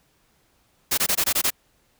white noise bursts, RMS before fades -21 dBFS, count 7, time 0.91-1.505 s, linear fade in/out 10 ms, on 67 ms, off 21 ms, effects pink hiss -64 dBFS RMS until 1.99 s

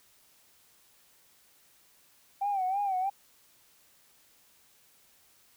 sine tone with vibrato, 776 Hz, G5, 18 cents flat, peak -26 dBFS, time 2.41-3.1 s, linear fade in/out 10 ms, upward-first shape sine, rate 3.1 Hz, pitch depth 95 cents each way, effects tanh soft clip ceiling -22 dBFS + white hiss -63 dBFS RMS until 5.56 s

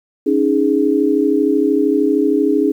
sine chord, C# suspended second, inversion none, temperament equal with one note detuned, 278.1 / 311.1 / 415.3 Hz, C#4 / D#4 / G#4, +6 / 0 / 0 cents, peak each -16 dBFS, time 0.26-2.72 s, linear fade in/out 10 ms, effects 8-bit

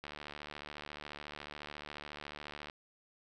click train, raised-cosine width 0.3 ms, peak -28 dBFS, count 198, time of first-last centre 0.04-2.699 s, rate 74.1 Hz, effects none

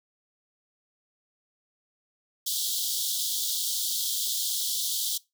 pink high-pass noise, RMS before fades -29 dBFS, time 2.46-5.18 s, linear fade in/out 10 ms, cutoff 3200 Hz, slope 96 dB/octave, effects noise-tail reverb RT60 0.2 s tail -20 dB re dry

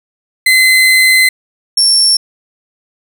35% pulse tone pair in turn, 2048 / 5449 Hz, C7 / F8, -38 / -44 cents, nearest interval octave + perfect fourth, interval 1694 cents, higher second, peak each -4 dBFS, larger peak neither, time 0.46-1.29 / 1.77-2.17 s, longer first, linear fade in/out 5 ms, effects none

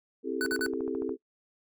sine chord, A minor seventh, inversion first, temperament just, 264 / 330 / 396 / 440 Hz, C4 / E4 / G4 / A4, +16 / +2 / +18 / 0 cents, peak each -35 dBFS, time 0.23-1.17 s, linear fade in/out 50 ms
square tone bursts, 1492 Hz, F#6, 14 cents sharp, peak -29 dBFS, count 3, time 0.41-0.662 s, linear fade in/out 0 ms, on 52 ms, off 48 ms
click train, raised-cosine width 1 ms, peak -30 dBFS, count 10, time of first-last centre 0.45-1.093 s, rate 14 Hz
effects noise-tail reverb RT60 0.1 s tail -20 dB re dry

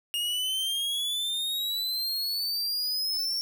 45% pulse exponential sweep, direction up, 2838 to 5500 Hz, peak -27 dBFS, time 0.14-3.41 s, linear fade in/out 0 ms, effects none

